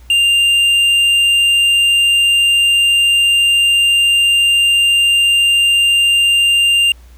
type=tone with tanh clipping; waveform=sine; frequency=2794 Hz; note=F7; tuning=in tune; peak=-10 dBFS; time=0.1-6.92 s; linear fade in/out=2 ms; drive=7 dB; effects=added 60 Hz sine -37 dBFS peak until 7.17 s + pink hiss -50 dBFS RMS until 7.17 s